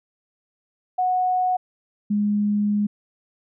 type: tone pair in turn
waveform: sine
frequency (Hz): 735 / 207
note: F#5 / G#3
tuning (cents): -12 / -5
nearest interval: octave + minor seventh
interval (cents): 2193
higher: first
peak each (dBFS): -18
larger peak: neither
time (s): 0.98-1.57 / 2.1-2.87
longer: second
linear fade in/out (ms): 10
effects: none